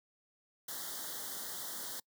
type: band-stop noise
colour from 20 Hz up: white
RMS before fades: -42 dBFS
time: 0.68-2 s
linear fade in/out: 5 ms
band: 2000 to 3100 Hz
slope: 96 dB/octave
effects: noise-tail reverb RT60 0.1 s tail -26 dB re dry + high-pass 150 Hz 12 dB/octave